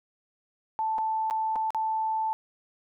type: tone with dropouts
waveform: sine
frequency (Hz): 880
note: A5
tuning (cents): 0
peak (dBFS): -25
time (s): 0.79-2.33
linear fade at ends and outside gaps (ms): 0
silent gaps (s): 0.982-0.986 / 1.3-1.309 / 1.557-1.561 / 1.705-1.747
effects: none